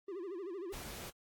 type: tone with vibrato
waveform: triangle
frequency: 368.8 Hz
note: F#4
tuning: 6 cents flat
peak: -38 dBFS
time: 0.08-0.73 s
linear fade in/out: 5 ms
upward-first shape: sine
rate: 13 Hz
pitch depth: 170 cents each way
type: noise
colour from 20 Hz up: pink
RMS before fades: -46 dBFS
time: 0.72-1.11 s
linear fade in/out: 20 ms
effects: AAC 64 kbps